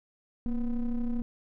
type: ring-modulated tone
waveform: triangle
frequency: 126.3 Hz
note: B2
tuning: 39 cents sharp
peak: -22 dBFS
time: 0.46-1.22 s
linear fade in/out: 0 ms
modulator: 110 Hz
effects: none